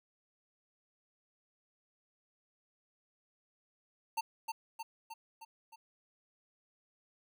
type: tone with echo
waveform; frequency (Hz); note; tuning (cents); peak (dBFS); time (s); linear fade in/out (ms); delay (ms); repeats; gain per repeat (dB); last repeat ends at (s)
square; 900; A5; +39; -32; 4.17-4.21; 10; 310; 5; -4; 5.76
effects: none